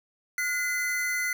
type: tone pair together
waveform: square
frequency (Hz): 1441.1 / 2038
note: F#6 / C7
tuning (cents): -46 / -46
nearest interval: tritone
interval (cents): 600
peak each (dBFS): -33 / -28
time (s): 0.38-1.33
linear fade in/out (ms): 2
effects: none